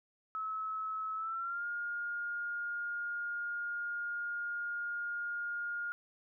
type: tone with pitch glide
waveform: sine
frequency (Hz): 1294 to 1419.3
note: E6 to F6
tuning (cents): -32 to +28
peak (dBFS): -35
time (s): 0.35-5.92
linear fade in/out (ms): 0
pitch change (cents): +160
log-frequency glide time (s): 1.15-1.66
effects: none